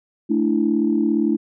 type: chord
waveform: sine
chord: A suspended fourth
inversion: none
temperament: equal with one note detuned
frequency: 220 / 293.7 / 331.3 Hz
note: A3 / D4 / E4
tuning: 0 / 0 / +9 cents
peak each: -20 dBFS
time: 0.29-1.37 s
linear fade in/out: 20 ms
effects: tanh soft clip ceiling -6 dBFS